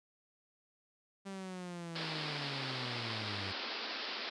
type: linear sweep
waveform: sawtooth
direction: down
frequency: 197.1 to 93.7 Hz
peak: -38 dBFS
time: 1.25-3.53 s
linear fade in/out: 20 ms
type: band-pass noise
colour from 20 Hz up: white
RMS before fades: -41 dBFS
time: 1.95-4.3 s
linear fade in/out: 10 ms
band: 210 to 5100 Hz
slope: 96 dB/octave
effects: resampled to 22050 Hz